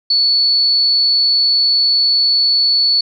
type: tone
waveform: sine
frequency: 4435 Hz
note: C#8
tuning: in tune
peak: -10 dBFS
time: 0.1-3.01 s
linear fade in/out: 5 ms
effects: none

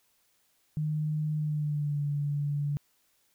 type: tone with pitch glide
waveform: sine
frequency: 152.9 to 144.74 Hz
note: D#3 to D3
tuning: -30 to -25 cents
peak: -27 dBFS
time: 0.77-2.77 s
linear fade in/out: 0 ms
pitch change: -95 cents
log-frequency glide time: 1.35-2.02 s
effects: white hiss -70 dBFS RMS until 3.34 s

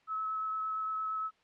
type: tone with vibrato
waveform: sine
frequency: 1294 Hz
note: E6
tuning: 32 cents flat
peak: -32 dBFS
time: 0.07-1.31 s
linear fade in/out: 50 ms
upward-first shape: sine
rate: 8.7 Hz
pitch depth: 10 cents each way
effects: white hiss -68 dBFS RMS until 1.43 s + low-pass 3000 Hz 12 dB/octave

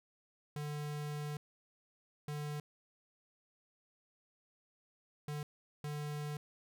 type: tone bursts at uneven times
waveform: square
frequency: 148.2 Hz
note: D3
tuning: 16 cents sharp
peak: -39 dBFS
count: 4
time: 0.56-1.37 / 2.28-2.6 / 5.28-5.43 / 5.84-6.37 s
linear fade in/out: 2 ms
effects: none

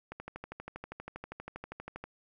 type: click train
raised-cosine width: 0.5 ms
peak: -26 dBFS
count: 25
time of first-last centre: 0.12-2.04 s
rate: 12.5 Hz
effects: none

